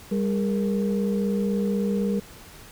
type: tone cluster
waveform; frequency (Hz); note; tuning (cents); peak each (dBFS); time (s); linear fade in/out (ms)
sine; 199.6 / 413.4 / 469.5; G3 / G#4 / A#4; +32 / -8 / +12; -22 / -31 / -28; 0.11-2.2; 10
effects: tanh soft clip ceiling -13 dBFS + pink hiss -46 dBFS RMS until 2.71 s